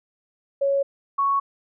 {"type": "tone pair in turn", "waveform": "sine", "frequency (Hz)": [555, 1110], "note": ["C#5", "C#6"], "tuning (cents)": [2, 2], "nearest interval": "octave", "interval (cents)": 1200, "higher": "second", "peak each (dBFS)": -18, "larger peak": "neither", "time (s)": [[0.61, 0.83], [1.18, 1.4]], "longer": "neither", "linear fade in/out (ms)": 10, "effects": []}